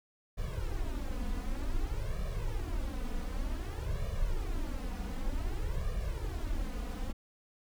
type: noise with flanger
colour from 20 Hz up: brown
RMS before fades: -34 dBFS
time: 0.37-7.13 s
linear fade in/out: 20 ms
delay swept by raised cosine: 1.7 to 4.1 ms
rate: 0.54 Hz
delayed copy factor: +1
effects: none